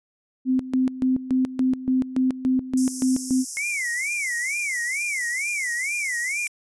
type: tone with tremolo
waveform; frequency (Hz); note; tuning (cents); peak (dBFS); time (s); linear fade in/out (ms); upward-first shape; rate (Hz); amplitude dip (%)
sine; 258.3; C4; -22; -17; 0.45-3.45; 50; square; 3.5; 80
type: high-pass noise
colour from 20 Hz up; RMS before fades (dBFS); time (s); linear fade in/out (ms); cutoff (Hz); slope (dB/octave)
pink; -32; 2.77-6.48; 5; 5300; 96
type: tone with vibrato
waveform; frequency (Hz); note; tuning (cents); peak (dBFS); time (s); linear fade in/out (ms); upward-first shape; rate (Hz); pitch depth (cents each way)
sine; 2129; C7; +30; -24; 3.57-6.47; 0; sine; 2.2; 220
effects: resampled to 24000 Hz